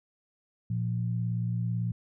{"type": "tone pair together", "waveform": "sine", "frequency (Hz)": [116.54, 174.61], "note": ["A#2", "F3"], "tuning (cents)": [0, 0], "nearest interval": "perfect fifth", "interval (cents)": 700, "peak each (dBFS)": [-28, -33], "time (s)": [0.7, 1.92], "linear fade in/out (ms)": 5, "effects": []}